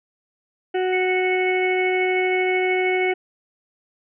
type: harmonic tone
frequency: 370 Hz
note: F#4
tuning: in tune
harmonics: 1 / 2 / 4 / 5 / 6 / 7 / 8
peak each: -20 / -26 / -34 / -36 / -37 / -42 / -38 dBFS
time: 0.74-3.14 s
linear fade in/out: 10 ms
type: tone with tremolo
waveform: sine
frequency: 2207 Hz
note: C#7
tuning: 8 cents flat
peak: -22 dBFS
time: 0.92-3.12 s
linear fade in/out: 10 ms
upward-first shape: sine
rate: 5.7 Hz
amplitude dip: 25%
effects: none